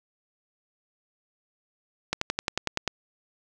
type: slowing click train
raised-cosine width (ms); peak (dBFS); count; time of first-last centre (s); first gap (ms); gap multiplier
0.2; -8; 9; 2.13-2.877; 84; 1.03
effects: none